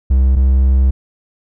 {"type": "tone pair in turn", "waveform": "triangle", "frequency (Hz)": [65.41, 65.77], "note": ["C2", "C2"], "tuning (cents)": [0, 10], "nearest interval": "unison", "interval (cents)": 10, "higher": "second", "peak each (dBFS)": -6, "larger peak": "neither", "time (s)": [[0.1, 0.36], [0.36, 0.91]], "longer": "second", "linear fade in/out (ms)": 10, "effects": []}